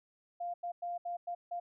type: tone bursts at uneven times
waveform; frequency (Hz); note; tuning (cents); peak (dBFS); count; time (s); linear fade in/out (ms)
sine; 698.5; F5; 0; -35; 6; 0.4-0.54 / 0.63-0.72 / 0.82-0.98 / 1.05-1.17 / 1.27-1.35 / 1.51-1.6; 10
effects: none